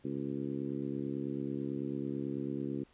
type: harmonic tone with a mistuned harmonic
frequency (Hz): 69.1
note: C#2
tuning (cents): -5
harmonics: 2 / 3 / 4 / 5 / 6 / 7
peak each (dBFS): -42 / -41 / -38 / -40 / -46 / -51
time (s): 0.04-2.84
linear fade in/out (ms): 10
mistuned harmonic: 7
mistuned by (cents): +26
effects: pink hiss -66 dBFS RMS until 2.93 s + resampled to 8000 Hz